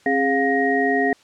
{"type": "tone cluster", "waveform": "sine", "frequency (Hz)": [269.4, 412.7, 708, 1877], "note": ["C#4", "G#4", "F5", "A#6"], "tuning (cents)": [-49, -11, 23, 11], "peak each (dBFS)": -22, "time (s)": [0.06, 1.13], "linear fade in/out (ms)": 2, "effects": ["white hiss -54 dBFS RMS until 1.23 s", "low-pass 6000 Hz 12 dB/octave"]}